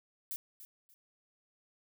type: noise with echo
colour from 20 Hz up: violet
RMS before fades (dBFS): -39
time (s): 0.31-0.36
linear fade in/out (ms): 0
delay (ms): 290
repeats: 2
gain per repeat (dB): -12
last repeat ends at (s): 0.94
effects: none